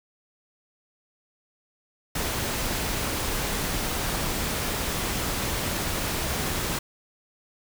pink noise, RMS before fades -28 dBFS, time 2.15-6.79 s, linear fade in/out 5 ms, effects none

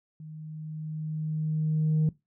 sine tone with level ramp, 155.56 Hz, D#3, in tune, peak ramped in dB -40 to -18 dBFS, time 0.2-2.09 s, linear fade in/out 2 ms, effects noise-tail reverb RT60 0.2 s tail -21 dB re dry + tanh soft clip ceiling -19 dBFS

